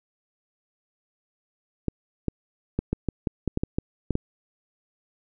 clicks, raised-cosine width 3 ms, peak -11 dBFS, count 12, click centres 1.883 / 2.283 / 2.79 / 2.93 / 3.087 / 3.272 / 3.477 / 3.574 / 3.635 / 3.785 / 4.107 / 4.154 s, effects none

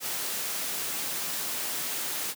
white noise, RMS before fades -32 dBFS, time 0-2.35 s, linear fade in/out 50 ms, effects high-pass 150 Hz 12 dB/octave

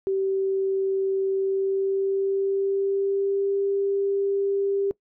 sine tone with pitch glide, 386.5 to 396.4 Hz, G4 to G4, -24 to +19 cents, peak -21 dBFS, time 0.07-4.91 s, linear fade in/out 0 ms, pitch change +43 cents, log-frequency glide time 1.31-3.58 s, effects noise-tail reverb RT60 0.1 s tail -21 dB re dry

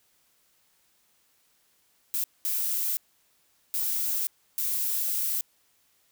violet noise bursts at uneven times, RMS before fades -28 dBFS, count 4, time 2.14-2.24 / 2.45-2.97 / 3.74-4.27 / 4.58-5.41 s, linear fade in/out 0 ms, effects white hiss -67 dBFS RMS until 6.11 s

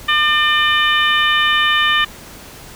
harmonic tone, 600 Hz, D5, 37 cents sharp, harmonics 2 / 3 / 4 / 5 / 6, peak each -17 / -16 / -22 / -18 / -22 dBFS, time 0.08-2.05 s, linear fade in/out 10 ms, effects pink hiss -37 dBFS RMS until 2.75 s

